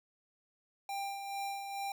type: tone with tremolo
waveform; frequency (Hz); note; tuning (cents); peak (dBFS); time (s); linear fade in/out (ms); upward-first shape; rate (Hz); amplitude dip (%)
square; 793; G5; +20; -36; 0.89-1.92; 2; sine; 2.3; 45
effects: none